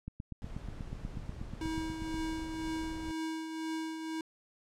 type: click train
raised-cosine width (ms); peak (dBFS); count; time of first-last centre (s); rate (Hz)
5; -27; 18; 0.08-2.143; 8.24
type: noise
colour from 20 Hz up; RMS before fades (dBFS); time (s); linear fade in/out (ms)
brown; -44; 0.42-3.11; 0
type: tone with tremolo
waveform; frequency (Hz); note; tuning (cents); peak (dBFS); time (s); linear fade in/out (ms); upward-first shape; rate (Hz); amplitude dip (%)
square; 320; D#4; +49; -34; 1.61-4.21; 2; triangle; 2; 50
effects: low-pass 9000 Hz 12 dB/octave